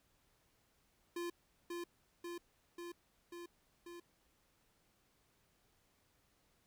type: tone with echo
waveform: square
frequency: 345.9 Hz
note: F4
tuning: 17 cents flat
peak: -40 dBFS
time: 1.16-1.3 s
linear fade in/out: 5 ms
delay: 540 ms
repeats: 5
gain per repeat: -2 dB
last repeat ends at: 4 s
effects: pink hiss -75 dBFS RMS until 6.66 s